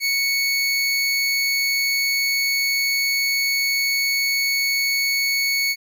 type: tone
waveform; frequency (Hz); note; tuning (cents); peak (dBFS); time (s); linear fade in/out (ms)
25% pulse; 2217; C#7; 0; -15; 0-5.76; 50
effects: none